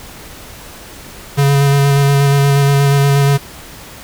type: tone with vibrato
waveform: square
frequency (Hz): 140.3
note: C#3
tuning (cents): +21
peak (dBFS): -9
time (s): 1.37-3.38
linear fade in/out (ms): 20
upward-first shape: square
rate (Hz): 8.4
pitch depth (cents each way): 13
effects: pink hiss -34 dBFS RMS until 4.03 s